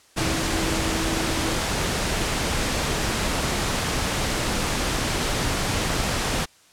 sine tone in noise, 324.1 Hz, E4, 29 cents flat, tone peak -29 dBFS, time 0.18-1.55 s, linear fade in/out 20 ms, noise pink, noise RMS -24 dBFS, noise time 0.16-6.46 s, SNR -8 dB, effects white hiss -55 dBFS RMS until 6.72 s + low-pass 9000 Hz 12 dB/octave

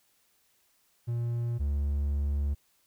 triangle tone pair in turn, 118.4 / 71.43 Hz, A#2 / D2, +27 / -47 cents, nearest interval major sixth, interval 874 cents, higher first, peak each -26 / -24 dBFS, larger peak second, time 1.07-1.59 / 1.59-2.55 s, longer second, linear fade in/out 20 ms, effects white hiss -69 dBFS RMS until 2.86 s

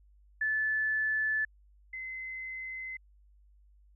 sine tone pair in turn, 1740 / 2053 Hz, A6 / C7, -20 / -33 cents, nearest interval minor third, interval 287 cents, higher second, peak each -27 / -37 dBFS, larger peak first, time 0.41-1.45 / 1.93-2.97 s, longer neither, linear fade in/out 5 ms, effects added 50 Hz sine -58 dBFS peak until 3.95 s

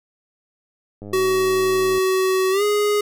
click train, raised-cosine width 2 ms, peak -23 dBFS, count 99, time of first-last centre 1.02-1.981 s, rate 102 Hz
square tone with pitch glide, 376.5 to 415.3 Hz, F#4 to G#4, +30 to 0 cents, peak -17 dBFS, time 1.13-3.01 s, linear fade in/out 5 ms, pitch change +170 cents, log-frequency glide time 2.51-2.63 s
effects none

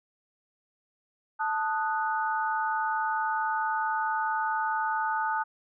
sine chord, D# diminished, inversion second, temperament equal, 880 / 1244.5 / 1480 Hz, A5 / D#6 / F#6, 0 / 0 / 0 cents, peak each -28 / -32 / -32 dBFS, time 1.39-5.44 s, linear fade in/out 20 ms, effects none

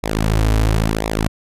sawtooth tone with flanger, 53.9 Hz, A1, 35 cents flat, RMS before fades -17 dBFS, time 0.03-1.28 s, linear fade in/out 10 ms, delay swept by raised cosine 0.65 to 5.65 ms, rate 0.97 Hz, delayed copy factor -0.8, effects resampled to 32000 Hz

